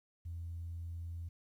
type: tone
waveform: sine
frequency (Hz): 84.5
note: E2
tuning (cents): +43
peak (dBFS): -39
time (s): 0.25-1.29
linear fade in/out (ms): 10
effects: tanh soft clip ceiling -35 dBFS + 12-bit